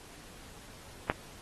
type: click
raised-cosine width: 0.5 ms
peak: -11 dBFS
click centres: 1.099 s
effects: pink hiss -52 dBFS RMS until 1.41 s + AAC 32 kbps